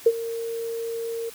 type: tone with ADSR envelope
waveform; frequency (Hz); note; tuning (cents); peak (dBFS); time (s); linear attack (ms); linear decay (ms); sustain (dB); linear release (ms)
sine; 460; A#4; -23; -10; 0.06-1.3; 6; 49; -17; 13
effects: white hiss -44 dBFS RMS until 1.34 s